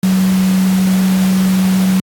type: tone in noise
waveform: sine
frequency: 188 Hz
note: F#3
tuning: 28 cents sharp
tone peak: -9 dBFS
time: 0.03-2 s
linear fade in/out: 2 ms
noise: pink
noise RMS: -24 dBFS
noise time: 0.03-2 s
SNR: +12 dB
effects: high-pass 100 Hz 12 dB/octave + AAC 64 kbps